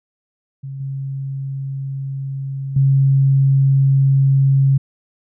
sine tone with level steps, 136.2 Hz, C#3, 30 cents flat, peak -26 / -22 / -10 dBFS, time 0.63-4.78 s, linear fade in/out 10 ms, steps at 0.8 / 2.76 s, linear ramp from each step 5 ms, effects none

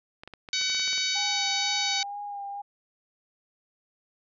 clicks, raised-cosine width 0.3 ms, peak -26 dBFS, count 11, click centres 0.235 / 0.276 / 0.337 / 0.488 / 0.614 / 0.699 / 0.747 / 0.796 / 0.877 / 0.93 / 0.979 s
harmonic tone, 754 Hz, F#5, 32 cents sharp, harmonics 2 / 3 / 4 / 5 / 6 / 7 / 8 / 9, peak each -39 / -32 / -36 / -30 / -30 / -39 / -34 / -42 dBFS, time 0.53-2.03 s, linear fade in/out 2 ms
sine tone with vibrato, 810 Hz, G#5, 43 cents flat, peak -33 dBFS, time 1.15-2.62 s, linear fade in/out 10 ms, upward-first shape sine, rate 2.1 Hz, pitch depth 23 cents each way
effects none

